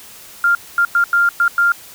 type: tone bursts at uneven times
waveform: sine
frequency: 1396.9 Hz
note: F6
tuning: in tune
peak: -10 dBFS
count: 6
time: 0.44-0.55 / 0.78-0.85 / 0.95-1.04 / 1.13-1.29 / 1.4-1.48 / 1.58-1.72 s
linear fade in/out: 2 ms
effects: white hiss -39 dBFS RMS until 1.94 s